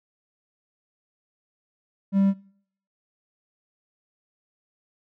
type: tone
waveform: triangle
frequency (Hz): 196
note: G3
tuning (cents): 0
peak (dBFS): -15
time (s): 2.12-2.34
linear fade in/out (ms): 50
effects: noise-tail reverb RT60 0.6 s tail -22 dB re dry